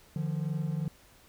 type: tone pair together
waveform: triangle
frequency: 150 / 172.44 Hz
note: D3 / F3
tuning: +37 / -22 cents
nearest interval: major second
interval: 241 cents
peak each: -29 / -31 dBFS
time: 0.16-0.88 s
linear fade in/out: 2 ms
effects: tanh soft clip ceiling -20 dBFS + pink hiss -59 dBFS RMS until 1.28 s